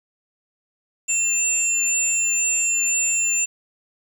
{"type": "tone pair together", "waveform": "sine", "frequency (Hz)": [2703, 7199], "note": ["E7", "A8"], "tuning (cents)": [43, 39], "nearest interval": "octave + perfect fourth", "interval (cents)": 1696, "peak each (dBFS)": [-24, -18], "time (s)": [1.08, 3.46], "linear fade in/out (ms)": 20, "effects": ["tanh soft clip ceiling -12 dBFS", "8-bit"]}